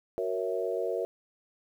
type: chord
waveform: sine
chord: F# dominant seventh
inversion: none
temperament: equal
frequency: 370 / 466.2 / 554.4 / 659.3 Hz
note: F#4 / A#4 / C#5 / E5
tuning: 0 / 0 / 0 / 0 cents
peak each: -34 / -32 / -35 / -35 dBFS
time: 0.18-1.05 s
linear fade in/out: 0 ms
effects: 10-bit